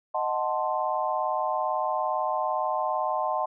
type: chord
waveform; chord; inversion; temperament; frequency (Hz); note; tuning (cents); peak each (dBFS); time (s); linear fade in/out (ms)
sine; D# diminished seventh; none; equal; 622.3 / 740 / 880 / 1046.5; D#5 / F#5 / A5 / C6; 0 / 0 / 0 / 0; -30; 0.14-3.46; 10
effects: none